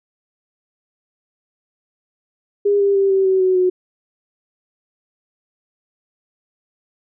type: tone with pitch steps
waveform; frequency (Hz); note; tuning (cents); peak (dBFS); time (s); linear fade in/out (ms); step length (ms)
sine; 406.1 / 399.1 / 392.3 / 385.5 / 378.9 / 372.4 / 366; G#4 / G4 / G4 / G4 / F#4 / F#4 / F#4; -39 / +31 / +1 / -29 / +41 / +11 / -19; -12; 2.65-3.7; 10; 150
effects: none